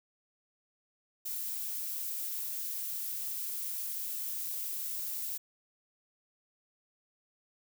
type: noise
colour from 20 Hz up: violet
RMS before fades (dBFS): -37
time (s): 1.25-5.38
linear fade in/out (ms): 10
effects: none